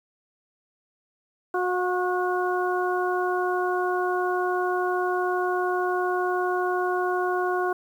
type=harmonic tone with a mistuned harmonic; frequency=363.9 Hz; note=F#4; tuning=29 cents flat; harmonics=1 / 2 / 3 / 4; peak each=-25 / -28 / -30 / -31 dBFS; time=1.54-7.73 s; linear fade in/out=5 ms; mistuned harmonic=2; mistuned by=-16 cents; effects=9-bit